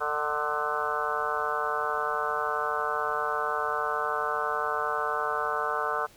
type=harmonic tone with a mistuned harmonic; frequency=149.7 Hz; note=D3; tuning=33 cents sharp; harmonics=3 / 4 / 5 / 6 / 7 / 8 / 9 / 10; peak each=-35 / -36 / -35 / -38 / -33 / -34 / -33 / -34 dBFS; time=0-6.07 s; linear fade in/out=20 ms; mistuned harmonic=9; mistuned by=-49 cents; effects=pink hiss -55 dBFS RMS until 6.16 s